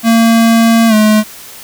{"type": "tone with pitch glide", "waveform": "square", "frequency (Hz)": [228.3, 214.2], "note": ["A#3", "A3"], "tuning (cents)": [-36, -46], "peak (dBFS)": -6, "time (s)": [0.03, 1.24], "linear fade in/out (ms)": 50, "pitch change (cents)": -110, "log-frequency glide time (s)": [0.88, 0.94], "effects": ["white hiss -32 dBFS RMS until 1.63 s"]}